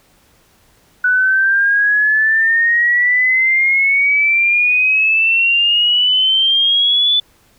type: exponential sweep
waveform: sine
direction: up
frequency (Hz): 1480 to 3496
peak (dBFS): -10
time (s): 1.04-7.2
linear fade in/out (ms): 5
effects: pink hiss -53 dBFS RMS until 7.58 s